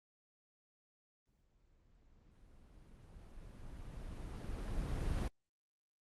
brown noise with exponential growth, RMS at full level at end -34 dBFS, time 1.27-5.28 s, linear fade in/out 2 ms, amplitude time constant 870 ms, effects Opus 24 kbps

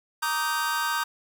45% pulse chord, Eb major seventh, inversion second, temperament just, 933.4 / 1166.7 / 1244.5 / 1555.6 Hz, Bb5 / D6 / Eb6 / G6, +2 / -12 / 0 / -14 cents, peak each -30 / -34 / -31 / -29 dBFS, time 0.22-1.04 s, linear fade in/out 10 ms, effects none

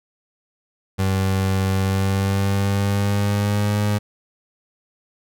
30% pulse tone with pitch glide, 95.8 to 103.87 Hz, G2 to G#2, -39 to +1 cents, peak -15 dBFS, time 0.98-3.99 s, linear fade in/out 20 ms, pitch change +140 cents, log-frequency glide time 1.77-3.78 s, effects none

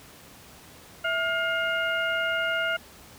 harmonic tone with a mistuned harmonic, 709 Hz, F5, 26 cents sharp, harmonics 1 / 2 / 3 / 4, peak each -30 / -26 / -34 / -33 dBFS, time 1.04-2.77 s, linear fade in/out 10 ms, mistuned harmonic 1, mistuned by -130 cents, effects pink hiss -49 dBFS RMS until 3.18 s + high-pass 60 Hz 12 dB/octave

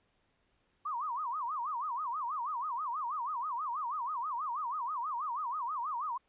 sine tone with vibrato, 1085 Hz, C#6, 37 cents flat, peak -33 dBFS, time 0.85-6.18 s, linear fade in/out 10 ms, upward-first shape sine, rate 6.2 Hz, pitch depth 270 cents each way, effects pink hiss -74 dBFS RMS until 6.28 s + resampled to 8000 Hz

